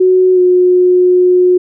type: tone with pitch glide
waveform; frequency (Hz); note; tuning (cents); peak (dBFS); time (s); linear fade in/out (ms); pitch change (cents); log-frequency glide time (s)
sine; 370 to 362.2; F#4 to F#4; 0 to -37; -5; 0-1.58; 10; -37; 0.34-0.39
effects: none